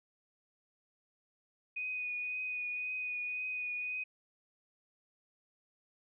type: tone with vibrato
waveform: sine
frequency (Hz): 2483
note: D#7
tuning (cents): -4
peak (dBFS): -35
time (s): 1.76-4.04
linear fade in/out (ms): 10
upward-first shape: triangle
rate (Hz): 1.9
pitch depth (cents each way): 21
effects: none